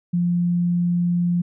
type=tone; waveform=sine; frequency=174.61 Hz; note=F3; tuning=in tune; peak=-17 dBFS; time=0.13-1.42 s; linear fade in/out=10 ms; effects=none